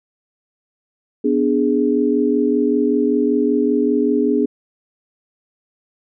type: chord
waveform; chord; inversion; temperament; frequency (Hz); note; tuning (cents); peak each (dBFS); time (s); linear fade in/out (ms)
sine; G# diminished; first; equal with one note detuned; 248.5 / 293.7 / 415.3; B3 / D4 / G#4; +11 / 0 / 0; -18; 1.24-4.46; 10
effects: none